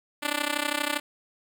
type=tone with amplitude modulation; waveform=5% pulse; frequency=293.7 Hz; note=D4; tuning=in tune; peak=-11 dBFS; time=0.22-1 s; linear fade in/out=20 ms; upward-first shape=sine; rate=32.5 Hz; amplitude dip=90%; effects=none